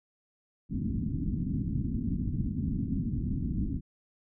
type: low-pass noise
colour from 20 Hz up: white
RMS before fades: -31 dBFS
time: 0.69-3.81 s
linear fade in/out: 50 ms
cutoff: 270 Hz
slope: 48 dB/octave
effects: none